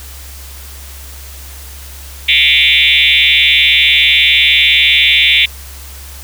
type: tone with frequency modulation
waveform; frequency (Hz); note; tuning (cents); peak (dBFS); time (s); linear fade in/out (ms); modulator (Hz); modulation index
sine; 2900; F#7; -35; -6; 2.28-5.46; 10; 146; 5.5
effects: added 68 Hz sine -30 dBFS peak until 6.23 s + white hiss -34 dBFS RMS until 6.23 s